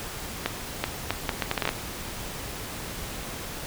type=accelerating click train; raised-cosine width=0.3 ms; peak=-8 dBFS; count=11; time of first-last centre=0.46-1.691 s; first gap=380 ms; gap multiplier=0.7; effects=pink hiss -36 dBFS RMS until 3.66 s